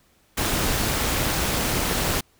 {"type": "noise with amplitude modulation", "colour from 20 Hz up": "pink", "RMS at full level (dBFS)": -21, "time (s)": [0.37, 2.21], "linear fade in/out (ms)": 10, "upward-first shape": "sine", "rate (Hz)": 218, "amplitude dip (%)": 55, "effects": ["pink hiss -61 dBFS RMS until 2.39 s"]}